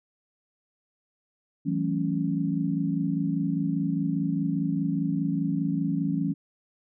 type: chord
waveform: sine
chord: F# minor seventh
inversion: third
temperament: equal with one note detuned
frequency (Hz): 164.81 / 189.76 / 220 / 277.2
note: E3 / F#3 / A3 / C#4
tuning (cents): 0 / +44 / 0 / 0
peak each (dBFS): -28 / -30 / -34 / -28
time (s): 1.65-6.34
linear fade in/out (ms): 20
effects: none